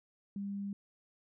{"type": "tone", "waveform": "sine", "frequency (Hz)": 199.9, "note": "G3", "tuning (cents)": 34, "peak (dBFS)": -36, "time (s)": [0.36, 0.73], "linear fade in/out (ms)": 2, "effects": []}